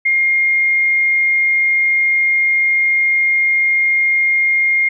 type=tone; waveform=sine; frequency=2127 Hz; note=C7; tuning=28 cents sharp; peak=-11 dBFS; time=0.05-4.89 s; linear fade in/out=10 ms; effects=none